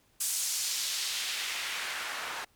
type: noise with band-pass filter sweep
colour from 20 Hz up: white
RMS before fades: -34 dBFS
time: 0.2-2.45 s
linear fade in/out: 10 ms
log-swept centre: 8400 to 1100 Hz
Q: 1.1
effects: pink hiss -67 dBFS RMS until 2.55 s